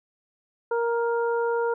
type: harmonic tone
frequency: 467.9 Hz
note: A#4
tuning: 6 cents sharp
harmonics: 1 / 2 / 3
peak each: -23 / -29 / -33 dBFS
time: 0.71-1.74 s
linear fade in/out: 5 ms
effects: none